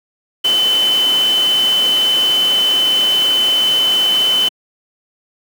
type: tone in noise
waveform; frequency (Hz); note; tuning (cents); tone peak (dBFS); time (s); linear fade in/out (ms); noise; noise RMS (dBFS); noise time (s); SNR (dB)
sine; 3038; F#7; +45; -11; 0.44-4.49; 10; pink; -24; 0.44-4.49; +10
effects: high-pass 300 Hz 12 dB/octave